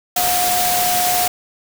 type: tone in noise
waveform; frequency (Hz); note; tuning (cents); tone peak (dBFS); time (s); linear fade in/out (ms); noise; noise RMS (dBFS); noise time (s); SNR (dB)
sine; 719; F#5; -50; -18; 0.16-1.28; 5; white; -19; 0.16-1.28; -2
effects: none